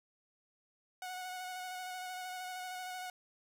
sawtooth tone with vibrato, 735 Hz, F#5, 12 cents flat, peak -37 dBFS, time 1.02-3.1 s, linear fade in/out 2 ms, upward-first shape square, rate 13 Hz, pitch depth 15 cents each way, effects none

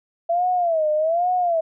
sine tone with vibrato, 666 Hz, E5, 18 cents sharp, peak -17 dBFS, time 0.29-1.61 s, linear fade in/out 10 ms, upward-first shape sine, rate 1.2 Hz, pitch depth 160 cents each way, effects none

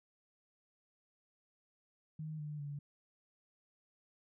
sine tone with pitch steps, 155.56 / 149.74 / 144.14 Hz, D#3 / D3 / D3, 0 / +34 / -32 cents, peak -40 dBFS, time 2.19-2.79 s, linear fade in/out 5 ms, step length 200 ms, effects none

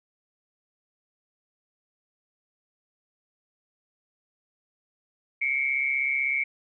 sine tone pair together, 2168 / 2304 Hz, C#7 / D7, -39 / -34 cents, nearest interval minor second, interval 105 cents, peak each -26 dBFS, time 5.41-6.44 s, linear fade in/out 10 ms, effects none

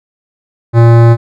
sine tone with hard clipping, 116.54 Hz, A#2, in tune, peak -4 dBFS, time 0.73-1.17 s, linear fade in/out 50 ms, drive 18 dB, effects none

